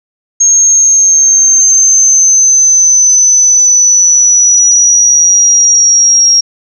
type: exponential sweep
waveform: sine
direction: down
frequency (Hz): 6500 to 5600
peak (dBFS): -3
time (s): 0.4-6.41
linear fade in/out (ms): 10
effects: none